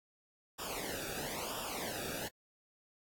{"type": "noise with flanger", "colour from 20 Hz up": "pink", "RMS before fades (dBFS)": -41, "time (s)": [0.58, 2.29], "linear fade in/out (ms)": 20, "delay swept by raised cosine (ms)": [0.47, 0.98], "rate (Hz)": 1, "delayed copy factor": -0.85, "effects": ["AAC 64 kbps"]}